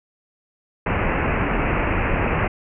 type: low-pass noise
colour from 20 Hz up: pink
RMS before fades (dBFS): -21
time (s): 0.86-2.48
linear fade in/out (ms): 5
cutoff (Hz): 2700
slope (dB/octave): 96
effects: none